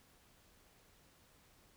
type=silence; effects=pink hiss -67 dBFS RMS until 1.76 s